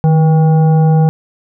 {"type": "tone with frequency modulation", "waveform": "sine", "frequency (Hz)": 155.56, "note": "D#3", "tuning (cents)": 0, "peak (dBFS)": -6, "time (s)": [0.04, 1.09], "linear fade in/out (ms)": 0, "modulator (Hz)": 640, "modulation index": 0.44, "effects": []}